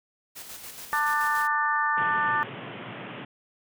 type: noise with tremolo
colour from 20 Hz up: white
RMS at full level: -40 dBFS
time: 0.35-1.48 s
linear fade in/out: 20 ms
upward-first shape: square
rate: 7 Hz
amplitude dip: 40%
type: harmonic tone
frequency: 296.8 Hz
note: D4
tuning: 18 cents sharp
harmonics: 3 / 4 / 5 / 6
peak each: -28 / -26 / -32 / -27 dBFS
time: 0.93-2.43 s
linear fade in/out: 0 ms
type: band-pass noise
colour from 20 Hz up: pink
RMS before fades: -39 dBFS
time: 1.97-3.25 s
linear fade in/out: 5 ms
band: 110 to 3300 Hz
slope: 96 dB/octave
effects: none